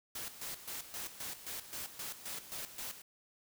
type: noise with tremolo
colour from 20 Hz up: white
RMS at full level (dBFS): -42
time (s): 0.15-3.02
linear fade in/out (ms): 5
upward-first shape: square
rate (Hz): 3.8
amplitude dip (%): 70
effects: none